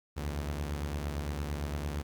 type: beating tone pair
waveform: sawtooth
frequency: 72 / 80.8 Hz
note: D2 / E2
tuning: -34 / -34 cents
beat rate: 8.8 Hz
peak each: -30 / -36 dBFS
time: 0.16-2.03 s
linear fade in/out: 20 ms
effects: 11-bit